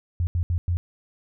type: tone bursts at uneven times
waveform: sine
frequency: 87.31 Hz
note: F2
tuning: in tune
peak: -20 dBFS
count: 4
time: 0.2-0.27 / 0.35-0.43 / 0.5-0.58 / 0.68-0.77 s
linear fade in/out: 0 ms
effects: none